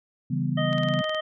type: chord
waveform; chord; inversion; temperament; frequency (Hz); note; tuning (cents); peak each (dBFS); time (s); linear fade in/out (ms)
sine; C# half-diminished seventh; none; equal; 138.59 / 164.81 / 196 / 246.9; C#3 / E3 / G3 / B3; 0 / 0 / 0 / 0; -27 / -28 / -32 / -30; 0.3-1.02; 10
type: harmonic tone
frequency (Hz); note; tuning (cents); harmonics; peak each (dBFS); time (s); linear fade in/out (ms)
622.3; D#5; 0; 1 / 2 / 3 / 5; -27 / -33 / -33 / -33; 0.57-1.21; 10
type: click train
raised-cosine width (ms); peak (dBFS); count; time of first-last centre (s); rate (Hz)
0.2; -21; 9; 0.73-1.147; 19.2
effects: none